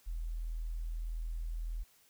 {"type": "tone", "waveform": "sine", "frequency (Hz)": 40.8, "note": "E1", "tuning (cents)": -17, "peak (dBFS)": -35, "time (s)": [0.06, 1.84], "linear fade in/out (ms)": 20, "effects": ["white hiss -66 dBFS RMS until 2.09 s"]}